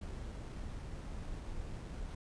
brown noise with sample-and-hold, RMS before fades -43 dBFS, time 0.01-2.15 s, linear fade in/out 5 ms, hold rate 7350 Hz, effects resampled to 22050 Hz

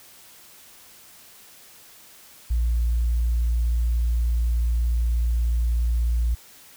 triangle tone with tanh clipping, 58.3 Hz, A#1, 1 cent sharp, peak -19 dBFS, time 2.5-6.35 s, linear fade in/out 10 ms, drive 5 dB, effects white hiss -49 dBFS RMS until 6.76 s

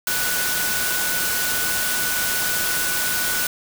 sine tone in noise, 1480 Hz, F#6, in tune, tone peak -26 dBFS, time 0.07-3.47 s, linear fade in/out 2 ms, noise white, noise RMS -23 dBFS, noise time 0.07-3.47 s, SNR -6 dB, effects none

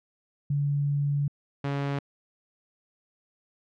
sine / sawtooth tone pair in turn, 143.2 / 140.58 Hz, D3 / C#3, -43 / +25 cents, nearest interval unison, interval 32 cents, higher first, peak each -23 dBFS, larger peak neither, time 0.5-1.28 / 1.64-1.99 s, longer first, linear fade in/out 5 ms, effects low-pass 3000 Hz 12 dB/octave

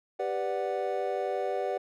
triangle chord, G major seventh, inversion none, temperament equal with one note detuned, 392 / 493.9 / 585.6 / 740 Hz, G4 / B4 / D5 / F#5, 0 / 0 / -5 / 0 cents, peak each -32 dBFS, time 0.19-1.78 s, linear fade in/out 10 ms, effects none

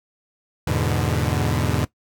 sawtooth chord, E dominant seventh, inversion none, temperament equal with one note detuned, 82.41 / 103.83 / 123.47 / 147.77 Hz, E2 / G#2 / B2 / D3, 0 / 0 / 0 / +11 cents, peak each -21 dBFS, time 0.67-1.85 s, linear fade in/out 5 ms, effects noise-tail reverb RT60 0.1 s tail -17 dB re dry

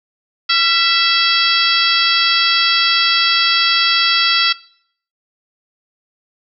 harmonic tone with a mistuned harmonic, 659.3 Hz, E5, in tune, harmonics 2 / 3 / 4 / 5 / 6 / 7 / 8, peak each -18 / -21 / -21 / -18 / -20 / -17 / -22 dBFS, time 0.49-4.53 s, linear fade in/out 10 ms, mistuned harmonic 2, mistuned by +58 cents, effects noise-tail reverb RT60 0.6 s tail -21 dB re dry

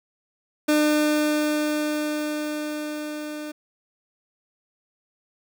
30% pulse tone with level ramp, 301.3 Hz, D4, 44 cents sharp, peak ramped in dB -14 to -29 dBFS, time 0.68-3.52 s, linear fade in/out 10 ms, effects none

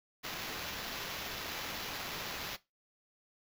white noise with sample-and-hold, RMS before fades -41 dBFS, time 0.23-2.57 s, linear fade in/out 20 ms, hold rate 8820 Hz, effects noise-tail reverb RT60 0.2 s tail -17 dB re dry

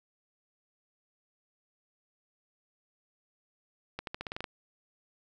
accelerating click train, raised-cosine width 0.3 ms, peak -20 dBFS, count 9, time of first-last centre 3.99-4.442 s, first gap 82 ms, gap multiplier 0.89, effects 10-bit

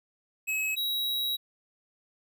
square tone pair in turn, 2566 / 3857 Hz, E7 / B7, -47 / -42 cents, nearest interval perfect fifth, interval 705 cents, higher second, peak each -28 dBFS, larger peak neither, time 0.47-0.76 / 0.76-1.37 s, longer second, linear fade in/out 20 ms, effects none

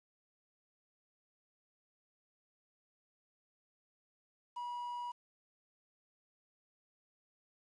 triangle tone with quantisation, 968 Hz, B5, 35 cents flat, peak -37 dBFS, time 4.56-5.12 s, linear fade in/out 10 ms, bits 10, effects resampled to 22050 Hz

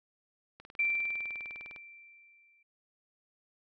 click train, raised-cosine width 0.3 ms, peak -33 dBFS, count 24, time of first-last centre 0.6-1.762 s, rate 19.8 Hz
sine tone with exponential decay, 2349 Hz, D7, in tune, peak -25 dBFS, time 0.79-2.63 s, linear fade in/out 5 ms, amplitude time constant 400 ms
effects none

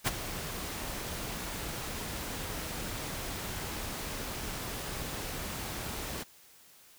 pink noise with ADSR envelope, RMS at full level -26 dBFS, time 0.04-6.24 s, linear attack 36 ms, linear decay 21 ms, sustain -12 dB, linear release 20 ms, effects white hiss -58 dBFS RMS until 6.98 s

